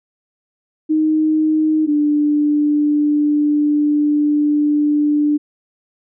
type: tone pair in turn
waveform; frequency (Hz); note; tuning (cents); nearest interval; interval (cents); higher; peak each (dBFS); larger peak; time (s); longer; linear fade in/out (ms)
sine; 311.1 / 296; D#4 / D4; 0 / +14; minor second; 86; first; -12; neither; 0.89-1.87 / 1.87-5.38; second; 20
effects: none